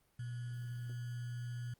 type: tone with sample-and-hold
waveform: sine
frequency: 121 Hz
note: B2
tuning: 35 cents flat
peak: -39 dBFS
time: 0.19-1.74 s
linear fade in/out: 5 ms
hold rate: 1575 Hz
effects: pink hiss -74 dBFS RMS until 1.79 s + Opus 32 kbps